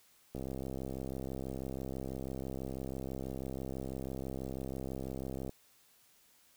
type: click train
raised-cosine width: 2 ms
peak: -27 dBFS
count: 341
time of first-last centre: 0.35-5.494 s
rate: 66.1 Hz
effects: white hiss -66 dBFS RMS until 6.56 s